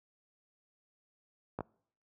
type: clicks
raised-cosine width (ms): 1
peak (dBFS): -22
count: 2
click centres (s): 1.589 / 1.607
effects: noise-tail reverb RT60 0.6 s tail -25 dB re dry + high-pass 80 Hz 12 dB/octave